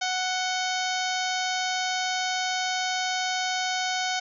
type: harmonic tone with a mistuned harmonic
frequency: 740 Hz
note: F#5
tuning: in tune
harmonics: 1 / 2 / 3 / 4 / 5 / 6 / 7 / 8 / 9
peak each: -29 / -32 / -34 / -35 / -36 / -37 / -37 / -38 / -39 dBFS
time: 0.01-4.2 s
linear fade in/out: 10 ms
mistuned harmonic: 4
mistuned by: +65 cents
effects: none